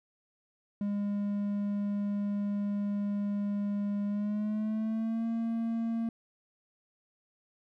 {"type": "tone with pitch glide", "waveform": "triangle", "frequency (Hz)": [203.6, 228.5], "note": ["G#3", "A#3"], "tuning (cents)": [-34, -34], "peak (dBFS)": -27, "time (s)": [0.81, 6.09], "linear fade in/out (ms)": 2, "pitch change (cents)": 200, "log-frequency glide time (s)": [4.06, 5.26], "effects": []}